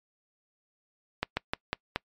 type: slowing click train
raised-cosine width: 0.3 ms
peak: -11 dBFS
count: 5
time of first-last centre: 1.23-1.96 s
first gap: 140 ms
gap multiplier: 1.18
effects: noise-tail reverb RT60 0.1 s tail -25 dB re dry + MP3 96 kbps